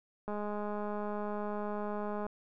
click train, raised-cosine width 1 ms, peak -25 dBFS, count 414, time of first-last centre 0.28-2.266 s, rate 208 Hz, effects none

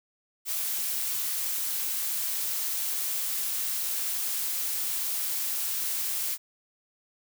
blue noise, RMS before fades -30 dBFS, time 0.45-6.38 s, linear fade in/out 50 ms, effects none

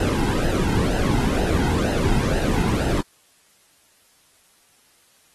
brown noise with flanger, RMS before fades -21 dBFS, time 0-3.01 s, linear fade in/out 2 ms, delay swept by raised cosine 0.87 to 1.76 ms, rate 2.1 Hz, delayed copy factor -0.65, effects white hiss -58 dBFS RMS until 5.34 s + AAC 32 kbps

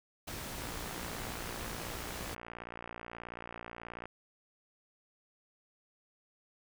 pink noise, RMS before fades -42 dBFS, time 0.27-2.35 s, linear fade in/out 10 ms
click train, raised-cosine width 0.5 ms, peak -28 dBFS, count 202, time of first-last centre 0.62-4.056 s, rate 58.5 Hz
effects none

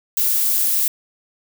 violet noise, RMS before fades -18 dBFS, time 0.17-0.88 s, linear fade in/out 2 ms, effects none

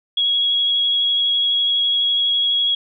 sine tone with vibrato, 3322 Hz, G#7, in tune, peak -15 dBFS, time 0.17-2.75 s, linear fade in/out 5 ms, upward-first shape sine, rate 12 Hz, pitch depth 11 cents each way, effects none

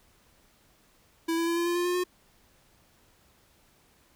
square tone with pitch steps, 329.6 / 333.8 / 338.1 / 342.4 / 346.8 / 351.2 / 355.7 / 360.3 Hz, E4 / E4 / E4 / F4 / F4 / F4 / F4 / F#4, 0 / +22 / +44 / -34 / -12 / +10 / +32 / -46 cents, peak -26 dBFS, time 1.28-2.04 s, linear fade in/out 10 ms, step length 95 ms, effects pink hiss -63 dBFS RMS until 4.15 s

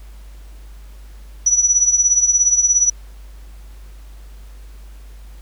sine tone with tremolo, 5900 Hz, F#8, 6 cents flat, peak -8 dBFS, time 1.46-2.9 s, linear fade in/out 5 ms, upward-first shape triangle, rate 17 Hz, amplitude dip 80%, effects added 50 Hz sine -35 dBFS peak until 5.41 s + pink hiss -51 dBFS RMS until 5.41 s

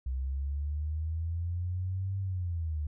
sine linear two-way sweep, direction up then down, 63.3 to 97.7 to 73.3 Hz, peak -30 dBFS, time 0.06-2.87 s, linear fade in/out 5 ms, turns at 2.19 s, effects none

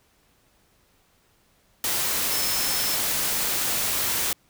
sine tone in noise, 5274 Hz, E8, in tune, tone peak -30 dBFS, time 2.32-2.95 s, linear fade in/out 2 ms, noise white, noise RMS -25 dBFS, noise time 1.84-4.33 s, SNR -8 dB, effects pink hiss -63 dBFS RMS until 4.49 s

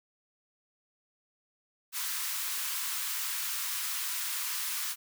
white high-pass noise, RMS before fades -34 dBFS, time 1.92-4.96 s, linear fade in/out 50 ms, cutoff 960 Hz, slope 48 dB/octave, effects none

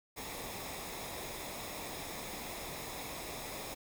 pink noise with comb filter, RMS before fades -43 dBFS, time 0.16-3.75 s, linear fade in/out 20 ms, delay 0.67 ms, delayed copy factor -0.55, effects none

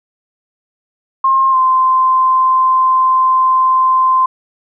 sine tone with pitch glide, 1066 to 1039.2 Hz, C6 to C6, +32 to -12 cents, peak -8 dBFS, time 1.24-4.26 s, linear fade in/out 5 ms, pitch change -44 cents, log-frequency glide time 1.51-1.56 s, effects none

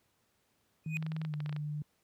triangle tone with exponential growth, 2489 Hz, D#7, in tune, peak -29 dBFS, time 0.84-0.97 s, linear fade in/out 0 ms, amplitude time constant 28 ms
sine tone with pitch glide, 158 to 149.13 Hz, D#3 to D3, +27 to +27 cents, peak -34 dBFS, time 0.86-1.82 s, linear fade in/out 2 ms, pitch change -100 cents, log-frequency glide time 1.25-1.34 s
clicks, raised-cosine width 0.3 ms, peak -29 dBFS, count 12, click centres 1.026 / 1.065 / 1.119 / 1.165 / 1.216 / 1.25 / 1.339 / 1.404 / 1.461 / 1.494 / 1.527 / 1.564 s
effects pink hiss -74 dBFS RMS until 2.03 s + high-pass 80 Hz 12 dB/octave

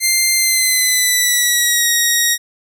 10% pulse tone with pitch glide, 2093 to 1886.3 Hz, C7 to A#6, 0 to +20 cents, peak -3 dBFS, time 0-2.38 s, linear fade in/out 50 ms, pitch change -180 cents, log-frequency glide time 0.35-1.89 s, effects none

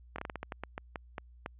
slowing click train, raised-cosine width 0.5 ms, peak -22 dBFS, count 13, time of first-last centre 0.16-1.461 s, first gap 24 ms, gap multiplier 1.25, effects added 60 Hz sine -53 dBFS peak until 1.59 s + resampled to 8000 Hz

